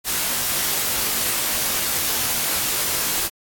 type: noise with comb filter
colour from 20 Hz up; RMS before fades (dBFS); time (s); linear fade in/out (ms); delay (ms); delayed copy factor
white; -22; 0.04-3.3; 50; 19; -0.9
effects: AAC 64 kbps